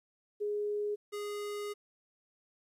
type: tone pair in turn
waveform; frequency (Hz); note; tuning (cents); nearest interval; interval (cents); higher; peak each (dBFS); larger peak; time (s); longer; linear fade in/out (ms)
sine / square; 415.3 / 412.7; G#4 / G#4; 0 / -11; unison; 11; first; -31 / -37; first; 0.4-0.96 / 1.12-1.74; second; 20
effects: resampled to 32000 Hz + 12-bit